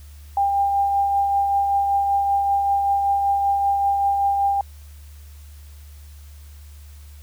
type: tone with tremolo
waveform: sine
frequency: 798 Hz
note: G5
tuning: 31 cents sharp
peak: -15 dBFS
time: 0.37-4.61 s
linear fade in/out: 2 ms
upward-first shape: triangle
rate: 5.2 Hz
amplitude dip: 35%
effects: added 73 Hz sine -39 dBFS peak until 7.22 s + white hiss -53 dBFS RMS until 7.22 s